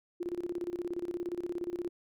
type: tone with tremolo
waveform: sine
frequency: 349.2 Hz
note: F4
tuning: in tune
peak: -31 dBFS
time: 0.2-1.89 s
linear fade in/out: 10 ms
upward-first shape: square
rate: 17 Hz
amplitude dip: 80%
effects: none